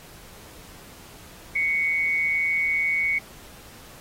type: tone pair together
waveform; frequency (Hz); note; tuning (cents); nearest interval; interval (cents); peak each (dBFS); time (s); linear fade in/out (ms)
sine; 2058 / 2220; C7 / C#7; -29 / +2; minor second; 131; -30 / -21; 1.55-3.19; 10
effects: pink hiss -47 dBFS RMS until 4 s + AAC 48 kbps